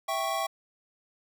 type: chord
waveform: square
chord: C# diminished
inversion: first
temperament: equal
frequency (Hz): 659.3 / 784 / 1108.7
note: E5 / G5 / C#6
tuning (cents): 0 / 0 / 0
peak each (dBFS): -33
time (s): 0.08-0.47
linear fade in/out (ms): 10
effects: none